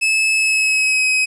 40% pulse tone with pitch glide, 2600 to 2535 Hz, E7 to D#7, -24 to +32 cents, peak -13 dBFS, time 0.01-1.26 s, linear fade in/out 20 ms, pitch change -44 cents, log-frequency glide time 0.34-1.07 s, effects resampled to 24000 Hz + 9-bit

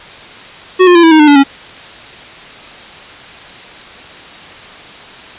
square tone with pitch steps, 370 / 354.9 / 340.5 / 326.6 / 313.3 / 300.5 / 288.3 / 276.5 Hz, F#4 / F4 / F4 / E4 / D#4 / D4 / D4 / C#4, 0 / +28 / -44 / -16 / +12 / +40 / -32 / -4 cents, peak -3 dBFS, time 0.79-1.438 s, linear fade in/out 20 ms, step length 81 ms, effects white hiss -32 dBFS RMS until 5.38 s + resampled to 8000 Hz

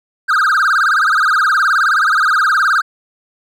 triangle tone with vibrato, 1404 Hz, F6, 9 cents sharp, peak -8 dBFS, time 0.28-2.82 s, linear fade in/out 20 ms, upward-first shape sine, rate 19 Hz, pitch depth 240 cents each way, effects none

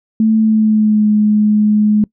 sine tone with pitch glide, 220 to 211.2 Hz, A3 to G#3, 0 to +29 cents, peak -8 dBFS, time 0.2-2.04 s, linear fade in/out 2 ms, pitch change -71 cents, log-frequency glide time 0.38-1.08 s, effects noise-tail reverb RT60 0.1 s tail -24 dB re dry

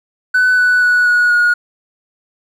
triangle tone with pitch steps, 1501 / 1486.3 / 1471.8 / 1457.4 / 1443.2 Hz, F#6 / F#6 / F#6 / F#6 / F#6, +24 / +7 / -10 / -27 / -44 cents, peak -6 dBFS, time 0.34-1.54 s, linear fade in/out 10 ms, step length 240 ms, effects tanh soft clip ceiling -4 dBFS

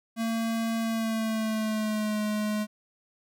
square tone with pitch glide, 226.9 to 211.7 Hz, A#3 to G#3, -47 to +33 cents, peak -27 dBFS, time 0.16-2.67 s, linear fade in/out 50 ms, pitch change -120 cents, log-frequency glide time 0.79-2.21 s, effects none

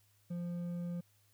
sine tone with hard clipping, 174 Hz, F3, 6 cents flat, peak -38 dBFS, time 0.3-1.01 s, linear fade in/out 10 ms, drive 5 dB, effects added 102 Hz sine -70 dBFS peak until 1.33 s + white hiss -72 dBFS RMS until 1.33 s

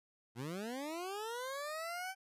20% pulse linear sweep, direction up, 110 to 774 Hz, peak -35 dBFS, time 0.35-2.15 s, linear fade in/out 50 ms, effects resampled to 32000 Hz

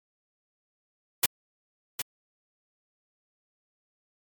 white noise with echo, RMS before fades -21 dBFS, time 1.23-1.26 s, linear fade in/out 5 ms, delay 760 ms, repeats 1, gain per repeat -9 dB, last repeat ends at 2.02 s, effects MP3 96 kbps

